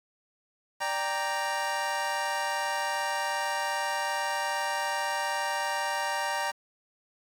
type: chord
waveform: 25% pulse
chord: G minor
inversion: second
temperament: equal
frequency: 587.3 / 784 / 932.3 Hz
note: D5 / G5 / Bb5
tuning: 0 / 0 / 0 cents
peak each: -32 / -29 / -27 dBFS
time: 0.8-6.52 s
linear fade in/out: 20 ms
effects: low-pass 9000 Hz 12 dB/octave + 8-bit